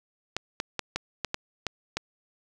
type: clicks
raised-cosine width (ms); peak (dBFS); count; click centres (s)
0.2; -11; 8; 0.366 / 0.601 / 0.793 / 0.96 / 1.247 / 1.344 / 1.667 / 1.97
effects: none